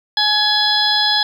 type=harmonic tone with a mistuned harmonic; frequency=843 Hz; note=G#5; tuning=26 cents sharp; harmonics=1 / 2 / 4 / 5 / 6; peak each=-21 / -21 / -17 / -19 / -21 dBFS; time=0.17-1.23 s; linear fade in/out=2 ms; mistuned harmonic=5; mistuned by=-50 cents; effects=7-bit